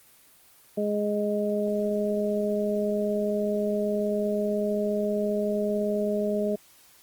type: harmonic tone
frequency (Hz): 207.7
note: G#3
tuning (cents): 0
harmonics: 1 / 2 / 3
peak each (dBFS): -28 / -28 / -28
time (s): 0.77-6.56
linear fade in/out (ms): 10
effects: white hiss -56 dBFS RMS until 7.02 s + Opus 24 kbps